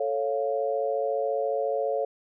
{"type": "chord", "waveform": "sine", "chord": "A augmented", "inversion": "none", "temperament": "equal", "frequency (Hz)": [440, 554.4, 698.5], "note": ["A4", "C#5", "E#5"], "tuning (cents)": [0, 0, 0], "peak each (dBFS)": [-29, -27, -31], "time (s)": [0, 2.05], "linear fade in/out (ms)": 5, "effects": []}